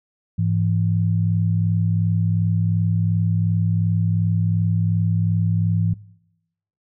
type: tone pair together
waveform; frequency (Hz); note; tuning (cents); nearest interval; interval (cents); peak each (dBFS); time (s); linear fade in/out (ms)
sine; 103.83 / 166.59; G#2 / E3; 0 / +19; minor sixth; 819; -19 / -21; 0.38-5.94; 10
effects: noise-tail reverb RT60 0.9 s tail -23 dB re dry